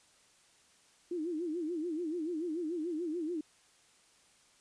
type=tone with vibrato; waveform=sine; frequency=329.6 Hz; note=E4; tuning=in tune; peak=-33 dBFS; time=1.11-3.41 s; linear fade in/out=5 ms; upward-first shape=sine; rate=6.9 Hz; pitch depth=150 cents each way; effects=white hiss -65 dBFS RMS until 4.6 s + resampled to 22050 Hz